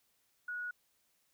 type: tone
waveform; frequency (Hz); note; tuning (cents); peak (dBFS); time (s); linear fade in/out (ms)
sine; 1458; F#6; -26; -37; 0.48-0.71; 5
effects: white hiss -75 dBFS RMS until 1.33 s